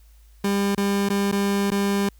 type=tone with dropouts; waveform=30% pulse; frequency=200 Hz; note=G3; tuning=35 cents sharp; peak=-17 dBFS; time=0.44-2.09 s; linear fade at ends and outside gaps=5 ms; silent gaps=0.75-0.776 / 1.089-1.1 / 1.316-1.324 / 1.705-1.716 s; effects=added 53 Hz sine -48 dBFS peak until 2.19 s + white hiss -62 dBFS RMS until 2.19 s